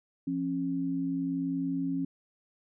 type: tone pair together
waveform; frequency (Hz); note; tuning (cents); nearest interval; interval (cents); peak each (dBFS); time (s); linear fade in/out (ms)
sine; 171.7 / 272.6; F3 / C#4; -29 / -29; minor sixth; 800; -35 / -29; 0.27-2.05; 5
effects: none